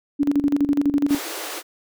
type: tone with tremolo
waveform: sine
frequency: 285.9 Hz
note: D4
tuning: 46 cents flat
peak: -14 dBFS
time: 0.19-1.19 s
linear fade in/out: 20 ms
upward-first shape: square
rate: 12 Hz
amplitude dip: 75%
type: high-pass noise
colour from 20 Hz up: pink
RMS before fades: -31 dBFS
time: 1.08-1.63 s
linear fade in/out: 50 ms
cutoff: 300 Hz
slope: 96 dB/octave
effects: none